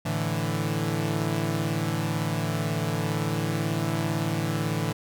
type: chord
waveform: sawtooth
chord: A suspended fourth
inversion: none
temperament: equal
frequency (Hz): 110 / 146.83 / 164.81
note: A2 / D3 / E3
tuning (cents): 0 / 0 / 0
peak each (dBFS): -26 / -26 / -25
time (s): 0.05-4.93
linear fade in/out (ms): 10
effects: none